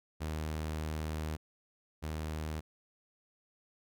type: tone pair in turn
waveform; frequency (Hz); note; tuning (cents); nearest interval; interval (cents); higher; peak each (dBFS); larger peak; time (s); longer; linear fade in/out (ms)
sawtooth; 77.78 / 77.78; D#2 / D#2; 0 / 0; unison; 0; neither; -31 / -32; first; 0.2-1.37 / 2.02-2.61; first; 20
effects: none